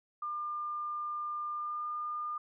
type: tone with pitch glide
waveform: sine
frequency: 1200 to 1209.7 Hz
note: D6 to D#6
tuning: +37 to -49 cents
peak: -34 dBFS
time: 0.22-2.38 s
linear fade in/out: 5 ms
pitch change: +14 cents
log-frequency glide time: 1.55-1.88 s
effects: none